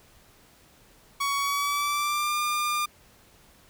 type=tone with pitch glide; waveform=sawtooth; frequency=1121 to 1201.5 Hz; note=C#6 to D6; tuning=+19 to +39 cents; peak=-21 dBFS; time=1.2-2.86 s; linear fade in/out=10 ms; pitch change=+120 cents; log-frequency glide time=1.39-2.37 s; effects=pink hiss -57 dBFS RMS until 3.69 s